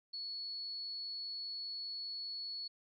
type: tone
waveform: sine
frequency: 4395 Hz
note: C#8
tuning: 16 cents flat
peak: -40 dBFS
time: 0.13-2.68 s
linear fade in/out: 10 ms
effects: none